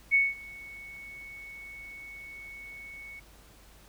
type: tone with ADSR envelope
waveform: sine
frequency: 2216 Hz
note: C#7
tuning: 1 cent flat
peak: -18 dBFS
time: 0.11-3.2 s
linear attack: 32 ms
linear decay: 200 ms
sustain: -24 dB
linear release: 10 ms
effects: added 50 Hz sine -57 dBFS peak until 3.88 s + pink hiss -57 dBFS RMS until 3.88 s